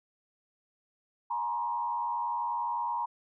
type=tone with frequency modulation; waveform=sine; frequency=951 Hz; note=A#5; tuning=34 cents sharp; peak=-29 dBFS; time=1.3-3.06 s; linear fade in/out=10 ms; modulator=91.8 Hz; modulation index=0.86; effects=none